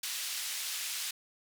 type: band-pass noise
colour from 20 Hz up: pink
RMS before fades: -37 dBFS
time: 0.03-1.11 s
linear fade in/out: 5 ms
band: 2800 to 14000 Hz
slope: 12 dB/octave
effects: none